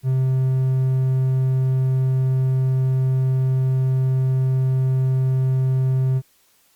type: tone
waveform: triangle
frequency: 130.81 Hz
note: C3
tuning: in tune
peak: -14 dBFS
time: 0.03-6.22 s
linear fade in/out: 50 ms
effects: white hiss -59 dBFS RMS until 6.75 s + Opus 48 kbps